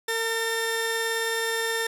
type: tone pair together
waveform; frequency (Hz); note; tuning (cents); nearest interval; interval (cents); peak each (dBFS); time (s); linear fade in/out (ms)
sawtooth; 454.7 / 1800; A#4 / A6; -43 / +39; 2 octaves; 2382; -24; 0.08-1.87; 5
effects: none